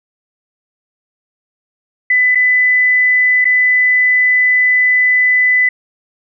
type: tone with dropouts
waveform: sine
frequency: 2000 Hz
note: B6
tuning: 21 cents sharp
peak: -8 dBFS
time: 2.1-5.69 s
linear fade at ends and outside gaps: 5 ms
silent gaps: 2.349-2.354 / 3.445-3.452 s
effects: none